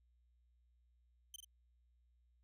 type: tone with echo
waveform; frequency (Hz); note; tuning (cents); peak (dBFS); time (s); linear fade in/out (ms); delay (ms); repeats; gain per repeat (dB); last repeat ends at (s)
15% pulse; 3092; G7; -24; -40; 1.34-1.36; 2; 43; 2; -3; 1.446
effects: added 60 Hz sine -70 dBFS peak until 2.43 s